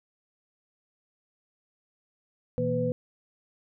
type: tone cluster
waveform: sine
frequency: 120.5 / 163.8 / 237.9 / 501 Hz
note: B2 / E3 / A#3 / B4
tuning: -42 / -11 / +35 / +25 cents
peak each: -32 / -32 / -32 / -27 dBFS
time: 2.58-2.92 s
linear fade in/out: 0 ms
effects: none